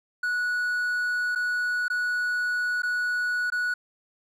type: tone with dropouts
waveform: triangle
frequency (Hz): 1468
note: F#6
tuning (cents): -14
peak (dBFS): -22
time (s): 0.23-3.74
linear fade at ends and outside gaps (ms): 5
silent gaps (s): 1.351-1.357 / 1.882-1.9 / 2.821-2.832 / 3.502-3.521
effects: none

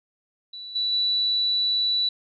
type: tone with level steps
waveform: sine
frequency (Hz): 3951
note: B7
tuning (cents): 0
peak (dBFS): -35 / -22 / -20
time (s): 0.53-2.09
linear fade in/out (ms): 5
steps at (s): 0.75 / 0.92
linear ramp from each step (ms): 10
effects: none

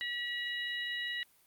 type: harmonic tone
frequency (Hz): 965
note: B5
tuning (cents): -40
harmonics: 2 / 3 / 4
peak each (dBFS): -36 / -40 / -42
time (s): 0.01-1.23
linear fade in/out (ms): 0
effects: white hiss -66 dBFS RMS until 1.46 s + Opus 48 kbps

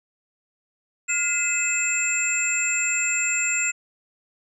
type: tone cluster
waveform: sine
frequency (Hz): 1418 / 2042 / 2603 / 7360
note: F6 / C7 / E7 / A#8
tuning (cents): +26 / -43 / -22 / -23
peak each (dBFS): -31 / -31 / -24 / -24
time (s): 1.08-3.72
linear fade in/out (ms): 20
effects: none

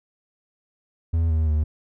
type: tone with pitch steps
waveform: triangle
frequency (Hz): 82.41 / 79.42 / 76.54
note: E2 / D#2 / D#2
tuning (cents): 0 / +36 / -28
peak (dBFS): -16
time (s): 1.13-1.64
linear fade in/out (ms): 10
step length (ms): 170
effects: none

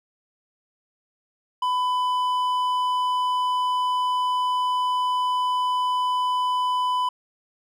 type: tone with hard clipping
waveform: sine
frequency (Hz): 1000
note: B5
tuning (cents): +21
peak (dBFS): -22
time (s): 1.62-7.09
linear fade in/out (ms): 5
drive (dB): 6
effects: none

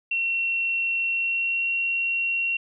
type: tone with pitch glide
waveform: sine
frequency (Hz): 2723 to 2739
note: F7 to F7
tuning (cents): -44 to -34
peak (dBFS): -22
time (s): 0.11-2.57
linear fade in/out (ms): 5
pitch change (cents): +10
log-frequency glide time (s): 1.07-1.71
effects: none

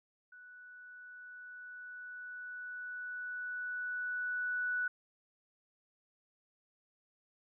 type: tone with level ramp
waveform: sine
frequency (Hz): 1480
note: F#6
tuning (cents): 0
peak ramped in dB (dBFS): -52 to -31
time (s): 0.32-4.88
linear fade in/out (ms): 5
effects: none

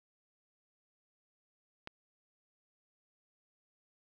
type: click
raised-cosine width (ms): 0.3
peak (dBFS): -26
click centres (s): 1.874
effects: none

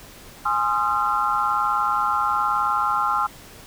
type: chord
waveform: sine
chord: F minor seventh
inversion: first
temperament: equal with one note detuned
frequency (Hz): 830.6 / 1046.5 / 1244.5 / 1363.4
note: Ab5 / C6 / Eb6 / F6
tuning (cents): 0 / 0 / 0 / -42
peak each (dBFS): -25 / -25 / -25 / -23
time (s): 0.45-3.27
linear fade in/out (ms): 10
effects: pink hiss -44 dBFS RMS until 3.66 s

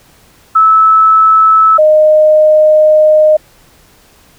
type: tone pair in turn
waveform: sine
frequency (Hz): 1305 / 615.9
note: E6 / D#5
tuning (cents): -18 / -18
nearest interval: octave + minor second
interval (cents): 1300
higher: first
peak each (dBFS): -3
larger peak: neither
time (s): 0.55-1.78 / 1.78-3.37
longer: second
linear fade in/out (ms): 10
effects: pink hiss -45 dBFS RMS until 4.38 s

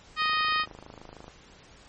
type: harmonic tone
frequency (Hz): 622.3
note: D#5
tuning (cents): 0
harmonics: 2 / 3 / 4 / 5 / 6 / 7 / 8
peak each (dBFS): -26 / -30 / -32 / -34 / -36 / -37 / -38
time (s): 0.16-0.66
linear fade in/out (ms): 50
type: click train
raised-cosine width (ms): 1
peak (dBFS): -30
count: 29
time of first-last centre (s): 0.22-1.281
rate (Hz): 26.4
effects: pink hiss -53 dBFS RMS until 1.88 s + MP3 32 kbps

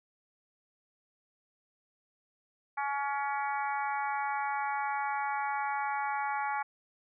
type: harmonic tone with a mistuned harmonic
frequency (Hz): 281.5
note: C#4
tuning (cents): +27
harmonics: 3 / 4 / 5 / 6 / 7 / 8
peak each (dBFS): -32 / -38 / -39 / -43 / -44 / -43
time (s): 2.77-6.63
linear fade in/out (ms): 10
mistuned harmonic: 7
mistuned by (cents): -15
effects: none

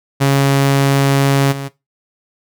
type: tone with level steps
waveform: sawtooth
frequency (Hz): 138.2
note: C#3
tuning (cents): -5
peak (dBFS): -6 / -18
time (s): 0.2-1.69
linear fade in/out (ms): 20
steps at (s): 1.51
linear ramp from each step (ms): 20
effects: noise-tail reverb RT60 0.2 s tail -17 dB re dry

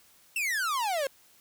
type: exponential sweep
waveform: 45% pulse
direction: down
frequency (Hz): 2754 to 523.3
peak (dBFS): -27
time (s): 0.36-1.07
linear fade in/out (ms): 2
effects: white hiss -60 dBFS RMS until 1.4 s

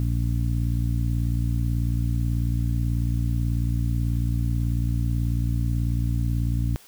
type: harmonic tone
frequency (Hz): 58.27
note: A#1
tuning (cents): 0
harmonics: 1 / 2 / 3 / 4 / 5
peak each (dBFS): -24 / -24 / -34 / -35 / -36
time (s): 0-6.76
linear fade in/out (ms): 0
effects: white hiss -51 dBFS RMS until 6.87 s

